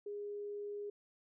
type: tone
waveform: sine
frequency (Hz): 410.8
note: G#4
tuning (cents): -19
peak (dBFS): -40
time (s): 0.06-0.9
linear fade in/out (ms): 5
effects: none